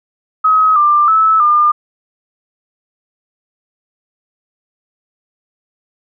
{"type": "tone with pitch steps", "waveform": "sine", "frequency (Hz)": [1272, 1189, 1304, 1204], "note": ["D#6", "D6", "E6", "D6"], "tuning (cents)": [38, 21, -19, 43], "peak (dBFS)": -7, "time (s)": [0.44, 1.72], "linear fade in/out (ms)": 10, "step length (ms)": 320, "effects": []}